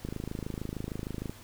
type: click train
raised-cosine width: 3 ms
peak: -22 dBFS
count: 34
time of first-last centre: 0.05-1.295 s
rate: 26.5 Hz
effects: added 101 Hz sine -56 dBFS peak until 1.43 s + pink hiss -52 dBFS RMS until 1.43 s